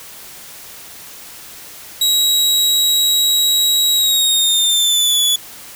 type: tone with pitch glide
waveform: sawtooth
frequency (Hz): 3849 to 3429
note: B7 to A7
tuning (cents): -45 to -45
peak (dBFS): -9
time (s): 2.01-5.36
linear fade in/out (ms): 5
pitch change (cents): -200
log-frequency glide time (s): 3.94-5.22
effects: white hiss -36 dBFS RMS until 5.75 s